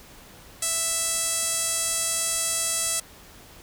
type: tone with band-pass filter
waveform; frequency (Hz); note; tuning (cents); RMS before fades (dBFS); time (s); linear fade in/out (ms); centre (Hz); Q
sawtooth; 659.3; E5; 0; -26; 0.62-3; 5; 8600; 2.3
effects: pink hiss -48 dBFS RMS until 3.62 s